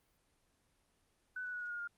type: tone with pitch steps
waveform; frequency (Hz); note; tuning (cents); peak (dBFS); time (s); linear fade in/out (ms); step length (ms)
sine; 1500 / 1481.9 / 1464 / 1446.4 / 1429 / 1411.7; F#6 / F#6 / F#6 / F#6 / F6 / F6; +23 / +2 / -19 / -40 / +39 / +18; -39; 1.36-1.876; 5; 86
effects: pink hiss -75 dBFS RMS until 1.97 s + Opus 24 kbps